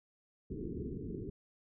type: low-pass noise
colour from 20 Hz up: white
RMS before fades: -41 dBFS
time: 0.5-1.3 s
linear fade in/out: 5 ms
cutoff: 430 Hz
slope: 96 dB/octave
effects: none